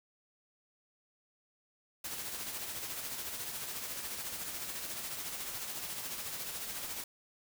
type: noise with tremolo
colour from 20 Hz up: white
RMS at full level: -39 dBFS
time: 2.04-7.04 s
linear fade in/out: 5 ms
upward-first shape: sine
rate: 14 Hz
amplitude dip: 40%
effects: none